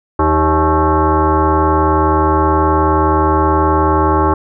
sine tone with frequency modulation, 392 Hz, G4, in tune, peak -9 dBFS, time 0.19-4.34 s, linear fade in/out 5 ms, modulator 235 Hz, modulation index 3.5, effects none

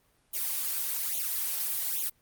blue noise with flanger, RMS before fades -31 dBFS, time 0.33-2.1 s, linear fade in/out 20 ms, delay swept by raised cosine 0.29 to 4.59 ms, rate 1.2 Hz, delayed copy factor +0.95, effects pink hiss -68 dBFS RMS until 2.21 s + Opus 32 kbps

